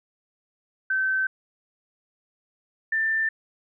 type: tone pair in turn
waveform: sine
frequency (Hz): 1540 / 1782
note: G6 / A6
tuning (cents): -31 / +22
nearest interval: minor third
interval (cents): 253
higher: second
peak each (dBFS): -21 / -21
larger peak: neither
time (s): 0.9-1.27 / 2.92-3.29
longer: neither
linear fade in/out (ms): 5
effects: none